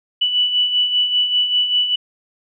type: beating tone pair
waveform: sine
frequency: 2960 / 2965.1 Hz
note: F#7 / F#7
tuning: 0 / +3 cents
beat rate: 5.1 Hz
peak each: -23 / -15 dBFS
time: 0.21-1.96 s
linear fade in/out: 10 ms
effects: none